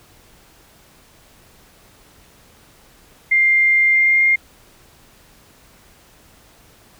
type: tone with pitch glide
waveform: sine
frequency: 2100 to 2119 Hz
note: C7 to C7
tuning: +6 to +21 cents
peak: -11 dBFS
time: 3.31-4.36 s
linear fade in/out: 10 ms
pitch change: +15 cents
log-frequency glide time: 3.89-4.23 s
effects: pink hiss -50 dBFS RMS until 6.99 s